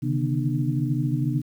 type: tone cluster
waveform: sine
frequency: 133 / 146.4 / 155.3 / 242.6 / 301.5 Hz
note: C3 / D3 / D#3 / B3 / D4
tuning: +29 / -5 / -3 / -31 / +46 cents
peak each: -24 / -30 / -30 / -30 / -29 dBFS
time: 0.02-1.42 s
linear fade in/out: 20 ms
effects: 9-bit